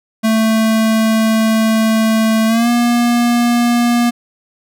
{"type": "tone with pitch glide", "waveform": "square", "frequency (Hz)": [221.4, 238.7], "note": ["A3", "A#3"], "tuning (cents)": [11, 41], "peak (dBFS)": -11, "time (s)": [0.23, 4.11], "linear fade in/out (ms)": 20, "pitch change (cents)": 130, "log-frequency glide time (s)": [2.47, 2.69], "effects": []}